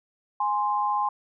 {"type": "tone pair together", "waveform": "sine", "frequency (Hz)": [830, 1045.7], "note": ["G#5", "C6"], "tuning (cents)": [-1, -1], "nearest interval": "major third", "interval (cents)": 400, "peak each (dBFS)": -25, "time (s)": [0.4, 1.09], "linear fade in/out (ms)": 5, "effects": []}